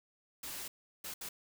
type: noise bursts at uneven times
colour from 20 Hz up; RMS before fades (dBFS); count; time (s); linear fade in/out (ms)
white; -43; 3; 0.43-0.68 / 1.04-1.14 / 1.21-1.29; 5
effects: none